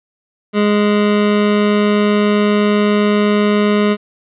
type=tone; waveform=25% pulse; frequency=207.7 Hz; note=G#3; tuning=in tune; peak=-7 dBFS; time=0.53-3.97 s; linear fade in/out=50 ms; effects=resampled to 8000 Hz + 8-bit